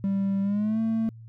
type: tone with pitch glide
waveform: triangle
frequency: 196 to 223.8 Hz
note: G3 to A3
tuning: 0 to +30 cents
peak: -20 dBFS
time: 0.04-1.09 s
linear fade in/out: 0 ms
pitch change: +230 cents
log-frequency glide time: 0.42-0.8 s
effects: tanh soft clip ceiling -16 dBFS + added 113 Hz sine -42 dBFS peak until 1.28 s